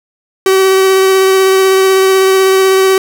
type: tone with vibrato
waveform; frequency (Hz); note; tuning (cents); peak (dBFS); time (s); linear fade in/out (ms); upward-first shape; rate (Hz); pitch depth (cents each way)
45% pulse; 381.8; G4; -46; -6; 0.46-2.98; 2; sine; 16; 11
effects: none